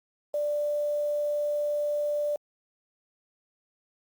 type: tone with quantisation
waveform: sine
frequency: 589 Hz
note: D5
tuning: 5 cents sharp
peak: -25 dBFS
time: 0.34-2.36 s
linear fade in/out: 2 ms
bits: 8
effects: Opus 48 kbps